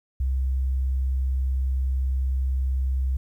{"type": "tone", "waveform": "sine", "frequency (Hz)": 65.41, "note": "C2", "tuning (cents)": 0, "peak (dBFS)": -21, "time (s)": [0.2, 3.17], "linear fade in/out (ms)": 5, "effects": ["10-bit"]}